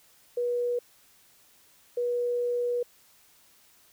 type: tone pair in turn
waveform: sine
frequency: 484.6 / 484.6 Hz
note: B4 / B4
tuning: -33 / -33 cents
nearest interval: unison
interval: 0 cents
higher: neither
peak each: -25 dBFS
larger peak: neither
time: 0.37-0.79 / 1.97-2.83 s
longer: second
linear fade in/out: 5 ms
effects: white hiss -60 dBFS RMS until 3.92 s